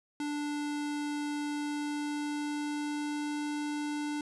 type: tone with pitch glide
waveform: square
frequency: 293.7 to 295.7 Hz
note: D4 to D4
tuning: 0 to +12 cents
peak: -33 dBFS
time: 0.2-4.21 s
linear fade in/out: 2 ms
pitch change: +12 cents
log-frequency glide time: 1.45-3.4 s
effects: resampled to 24000 Hz